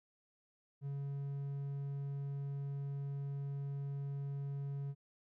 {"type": "tone", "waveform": "triangle", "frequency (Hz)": 140, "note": "C#3", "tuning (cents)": 18, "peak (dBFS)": -36, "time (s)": [0.81, 4.95], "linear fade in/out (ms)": 50, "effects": []}